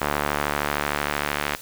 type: tone with band-pass filter sweep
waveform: sawtooth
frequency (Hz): 73.1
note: D2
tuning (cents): -7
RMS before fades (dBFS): -26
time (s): 0.01-1.56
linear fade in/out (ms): 0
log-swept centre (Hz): 1200 to 2000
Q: 0.92
effects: white hiss -41 dBFS RMS until 1.61 s